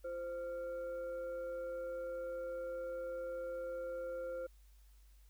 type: tone with frequency modulation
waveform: sine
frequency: 520 Hz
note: C5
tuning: 11 cents flat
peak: -39 dBFS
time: 0.04-4.47 s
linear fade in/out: 10 ms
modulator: 865 Hz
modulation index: 0.42
effects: added 50 Hz sine -59 dBFS peak until 5.29 s + white hiss -73 dBFS RMS until 5.29 s